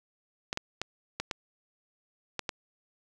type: clicks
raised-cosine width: 0.2 ms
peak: -14 dBFS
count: 7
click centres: 0.529 / 0.574 / 0.816 / 1.2 / 1.312 / 2.393 / 2.492 s
effects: none

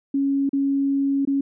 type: tone with dropouts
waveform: sine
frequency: 276.5 Hz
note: C#4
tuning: 4 cents flat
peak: -18 dBFS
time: 0.14-1.41 s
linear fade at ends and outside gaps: 5 ms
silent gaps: 0.493-0.531 / 1.252-1.273 s
effects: none

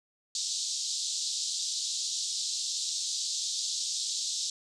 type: band-pass noise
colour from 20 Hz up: pink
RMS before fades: -33 dBFS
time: 0.35-4.5 s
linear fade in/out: 2 ms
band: 3700 to 7900 Hz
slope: 48 dB/octave
effects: none

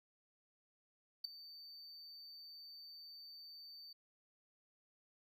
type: tone with ADSR envelope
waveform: triangle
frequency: 4579 Hz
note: D8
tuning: 45 cents flat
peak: -32 dBFS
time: 1.24-3.93 s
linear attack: 9 ms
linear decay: 5 ms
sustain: -19 dB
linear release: 6 ms
effects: tanh soft clip ceiling -30 dBFS

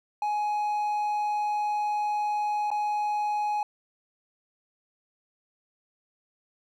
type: tone with dropouts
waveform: triangle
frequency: 837 Hz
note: G#5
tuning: 13 cents sharp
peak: -23 dBFS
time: 0.22-3.63 s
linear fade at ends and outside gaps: 2 ms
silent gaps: 2.704-2.714 s
effects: none

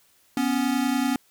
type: tone pair together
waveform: square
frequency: 246.9 / 277.4 Hz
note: B3 / C#4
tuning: 0 / +1 cents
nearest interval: major second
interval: 201 cents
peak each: -25 dBFS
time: 0.37-1.16 s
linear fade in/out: 2 ms
effects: white hiss -61 dBFS RMS until 1.3 s

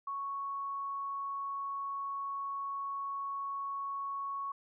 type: tone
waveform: sine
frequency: 1108.7 Hz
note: C#6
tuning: in tune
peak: -35 dBFS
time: 0.07-4.52 s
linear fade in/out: 5 ms
effects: none

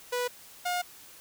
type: tone pair in turn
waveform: sawtooth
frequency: 491.3 / 714.1 Hz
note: B4 / F5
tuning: -9 / +38 cents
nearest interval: tritone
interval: 647 cents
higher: second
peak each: -24 dBFS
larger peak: neither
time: 0.12-0.28 / 0.65-0.82 s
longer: second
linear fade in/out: 10 ms
effects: white hiss -51 dBFS RMS until 1.2 s

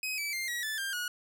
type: tone with pitch steps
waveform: sawtooth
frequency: 2528 / 2305 / 2101 / 1915.9 / 1746.7 / 1592.5 / 1452 Hz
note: D#7 / D7 / C7 / A#6 / A6 / G6 / F#6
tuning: +27 / -33 / +7 / +47 / -13 / +27 / -33 cents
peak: -29 dBFS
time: 0.03-1.08 s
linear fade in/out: 2 ms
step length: 150 ms
effects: none

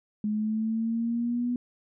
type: linear sweep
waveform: sine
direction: up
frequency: 210 to 245.6 Hz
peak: -25 dBFS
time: 0.24-1.56 s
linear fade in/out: 2 ms
effects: none

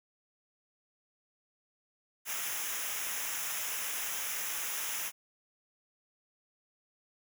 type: noise with comb filter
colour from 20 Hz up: white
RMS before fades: -36 dBFS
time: 2.25-5.12 s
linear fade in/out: 50 ms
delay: 0.23 ms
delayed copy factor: -0.75
effects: none

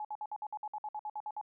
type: tone bursts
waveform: sine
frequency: 848 Hz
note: G#5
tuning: 36 cents sharp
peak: -36 dBFS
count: 14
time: 0-1.413 s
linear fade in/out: 2 ms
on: 48 ms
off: 57 ms
effects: none

